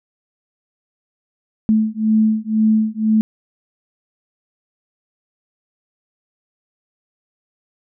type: beating tone pair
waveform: sine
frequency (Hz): 216.9 / 218.9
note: A3 / A3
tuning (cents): -25 / -9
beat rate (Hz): 2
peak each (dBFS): -16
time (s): 1.69-3.21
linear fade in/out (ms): 0
effects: none